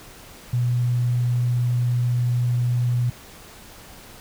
sine tone, 122 Hz, B2, 21 cents flat, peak -18 dBFS, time 0.53-3.1 s, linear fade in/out 5 ms, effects pink hiss -44 dBFS RMS until 4.2 s

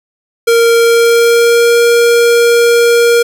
square tone with pitch glide, 464.3 to 470.8 Hz, A#4 to A#4, -7 to +17 cents, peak -6 dBFS, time 0.47-3.23 s, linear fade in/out 10 ms, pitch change +24 cents, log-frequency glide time 0.82-1.78 s, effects none

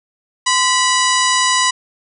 harmonic tone with a mistuned harmonic, 981 Hz, B5, 12 cents flat, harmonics 1 / 2 / 3 / 4 / 5 / 6 / 7 / 8 / 9, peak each -16 / -19 / -21 / -22 / -23 / -24 / -24 / -25 / -26 dBFS, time 0.46-1.71 s, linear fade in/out 10 ms, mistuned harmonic 1, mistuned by +79 cents, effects none

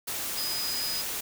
sine tone in noise, 4977 Hz, D#8, in tune, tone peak -31 dBFS, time 0.37-1.02 s, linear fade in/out 10 ms, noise white, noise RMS -33 dBFS, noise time 0.07-1.21 s, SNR -1 dB, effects none

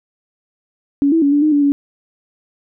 sine tone with pitch steps, 282.2 / 327.1 / 282.6 / 290.1 / 306.5 / 288.6 / 283.6 Hz, C#4 / E4 / C#4 / D4 / D#4 / D4 / C#4, +31 / -13 / +34 / -21 / -26 / -30 / +40 cents, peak -10 dBFS, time 1.02-1.72 s, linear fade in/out 0 ms, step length 100 ms, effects none

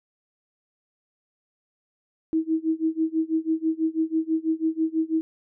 sine tone with tremolo, 320.7 Hz, E4, 48 cents flat, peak -18 dBFS, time 2.33-5.21 s, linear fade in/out 0 ms, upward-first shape sine, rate 6.1 Hz, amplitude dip 95%, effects none

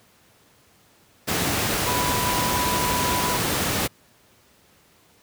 sine tone in noise, 987 Hz, B5, 1 cent flat, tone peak -25 dBFS, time 1.86-3.38 s, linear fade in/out 20 ms, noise pink, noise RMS -23 dBFS, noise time 1.27-3.88 s, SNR -5 dB, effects pink hiss -57 dBFS RMS until 5.22 s + high-pass 80 Hz 12 dB/octave

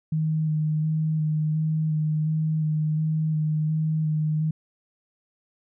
sine tone with vibrato, 155.56 Hz, D#3, in tune, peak -21 dBFS, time 0.12-4.51 s, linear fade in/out 5 ms, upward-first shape square, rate 1.4 Hz, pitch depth 15 cents each way, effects none

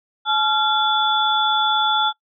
sine tone cluster, 858 / 1378 / 3452 Hz, A5 / F6 / A7, -44 / -24 / -34 cents, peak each -20 dBFS, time 0.25-2.13 s, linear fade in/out 50 ms, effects noise-tail reverb RT60 0.1 s tail -23 dB re dry

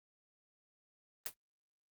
white noise with exponential decay, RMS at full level -34 dBFS, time 1.26-1.34 s, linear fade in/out 1 ms, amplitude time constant 17 ms, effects Opus 24 kbps

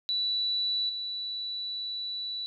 sine tone with level steps, 3951 Hz, B7, in tune, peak -26 / -32 dBFS, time 0.09-2.46 s, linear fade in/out 0 ms, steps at 0.89 s, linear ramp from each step 5 ms, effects none

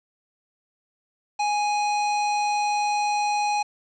square tone, 830.6 Hz, G#5, in tune, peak -22 dBFS, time 1.39-3.63 s, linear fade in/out 10 ms, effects resampled to 16000 Hz + 8-bit

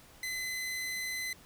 sawtooth tone, 2030 Hz, B6, 47 cents sharp, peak -31 dBFS, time 0.23-1.33 s, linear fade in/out 2 ms, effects pink hiss -57 dBFS RMS until 1.45 s

